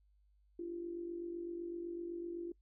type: tone with amplitude modulation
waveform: sine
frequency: 342.9 Hz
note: F4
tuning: 32 cents flat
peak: -37 dBFS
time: 0.59-2.52 s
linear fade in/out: 5 ms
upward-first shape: sine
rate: 47.9 Hz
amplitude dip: 60%
effects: noise-tail reverb RT60 0.1 s tail -24 dB re dry + added 50 Hz sine -67 dBFS peak until 2.61 s